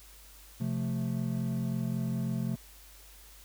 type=chord; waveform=triangle; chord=F major; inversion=second; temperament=equal; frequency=130.81 / 174.61 / 220 Hz; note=C3 / F3 / A3; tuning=0 / 0 / 0 cents; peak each=-31 / -33 / -32 dBFS; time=0.6-2.56 s; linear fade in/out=10 ms; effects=added 50 Hz sine -54 dBFS peak until 3.44 s + white hiss -55 dBFS RMS until 3.44 s